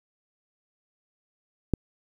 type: click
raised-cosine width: 3 ms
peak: -9 dBFS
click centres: 1.737 s
effects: 8-bit